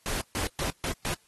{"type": "noise bursts at uneven times", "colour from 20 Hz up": "pink", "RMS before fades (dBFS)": -31, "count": 5, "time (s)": [[0.06, 0.21], [0.35, 0.47], [0.59, 0.7], [0.84, 0.92], [1.05, 1.14]], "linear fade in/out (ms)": 0, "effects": ["white hiss -64 dBFS RMS until 1.27 s", "AAC 32 kbps"]}